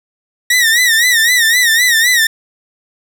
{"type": "tone with vibrato", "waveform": "sawtooth", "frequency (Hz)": 1888, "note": "A#6", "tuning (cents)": 22, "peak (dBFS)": -5, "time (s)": [0.5, 2.27], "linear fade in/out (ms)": 5, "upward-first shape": "sine", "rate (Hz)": 3.9, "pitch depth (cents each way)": 110, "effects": []}